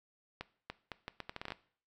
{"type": "accelerating click train", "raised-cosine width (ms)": 0.3, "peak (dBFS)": -24, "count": 12, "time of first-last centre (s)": [0.41, 1.521], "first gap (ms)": 290, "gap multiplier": 0.75, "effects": ["noise-tail reverb RT60 0.5 s tail -18 dB re dry"]}